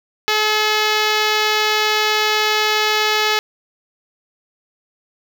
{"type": "tone with notch filter", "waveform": "5% pulse", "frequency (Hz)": 427.8, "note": "A4", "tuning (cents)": -49, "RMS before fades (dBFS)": -17, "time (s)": [0.28, 3.39], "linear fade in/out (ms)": 0, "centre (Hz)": 11000, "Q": 0.5, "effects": []}